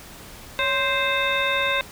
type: harmonic tone with a mistuned harmonic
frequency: 523.3 Hz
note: C5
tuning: in tune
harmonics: 1 / 2 / 3 / 4 / 5 / 7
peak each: -27 / -27 / -27 / -27 / -27 / -27 dBFS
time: 0.59-1.81 s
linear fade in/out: 0 ms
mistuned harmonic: 1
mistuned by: +110 cents
effects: pink hiss -42 dBFS RMS until 1.91 s